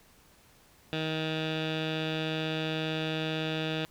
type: tone with low-pass filter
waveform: 15% pulse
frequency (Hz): 157.9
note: D#3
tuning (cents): +26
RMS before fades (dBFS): -32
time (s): 0.93-3.85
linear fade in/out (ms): 0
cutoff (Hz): 3300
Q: 5.1
effects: pink hiss -60 dBFS RMS until 3.9 s